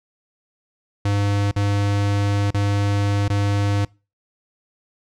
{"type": "tone with dropouts", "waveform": "square", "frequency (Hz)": 101.2, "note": "G#2", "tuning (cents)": -44, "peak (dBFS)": -18, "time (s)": [1.05, 3.85], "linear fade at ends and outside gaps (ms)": 5, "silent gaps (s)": [[1.513, 1.561], [2.507, 2.543], [3.281, 3.299]], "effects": ["noise-tail reverb RT60 0.3 s tail -24 dB re dry", "low-pass 7000 Hz 12 dB/octave"]}